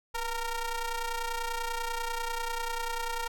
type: ring-modulated tone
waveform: sawtooth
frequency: 465.1 Hz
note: A#4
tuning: 4 cents flat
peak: -24 dBFS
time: 0.14-3.28 s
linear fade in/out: 10 ms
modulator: 450 Hz
effects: none